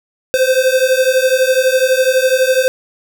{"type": "beating tone pair", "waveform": "square", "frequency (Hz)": [512, 524], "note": ["C5", "C5"], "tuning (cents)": [-38, 2], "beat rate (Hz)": 12, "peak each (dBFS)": -14, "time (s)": [0.34, 2.68], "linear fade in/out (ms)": 0, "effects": []}